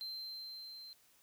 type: tone with level ramp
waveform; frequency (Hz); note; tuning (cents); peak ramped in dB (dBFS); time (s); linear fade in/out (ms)
triangle; 4122; C8; -27; -39 to -48; 0.01-0.93; 0
effects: white hiss -68 dBFS RMS until 1.22 s